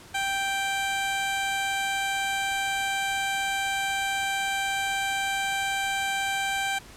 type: tone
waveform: 15% pulse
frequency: 784 Hz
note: G5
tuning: in tune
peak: -19 dBFS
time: 0.14-6.79 s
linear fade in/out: 10 ms
effects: pink hiss -48 dBFS RMS until 6.96 s + low-pass 11000 Hz 12 dB/octave